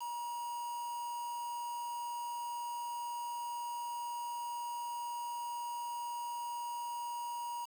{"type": "tone with quantisation", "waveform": "triangle", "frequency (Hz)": 954, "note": "A#5", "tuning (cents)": 40, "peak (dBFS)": -36, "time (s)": [0, 7.66], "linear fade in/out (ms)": 20, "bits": 8, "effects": []}